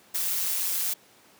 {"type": "noise with amplitude modulation", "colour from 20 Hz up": "blue", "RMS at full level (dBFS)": -25, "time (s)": [0.14, 0.94], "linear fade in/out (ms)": 10, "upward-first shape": "sine", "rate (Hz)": 182, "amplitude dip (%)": 60, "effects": ["pink hiss -56 dBFS RMS until 1.39 s", "high-pass 200 Hz 12 dB/octave"]}